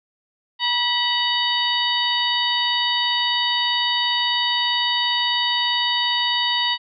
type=tone cluster; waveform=sine; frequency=963 / 1949 / 2974 / 3736 / 4593 Hz; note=B5 / B6 / F#7 / A#7 / D8; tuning=-44 / -23 / +8 / +3 / -39 cents; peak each=-25 / -26 / -23 / -23 / -28 dBFS; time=0.59-6.78 s; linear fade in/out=50 ms; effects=none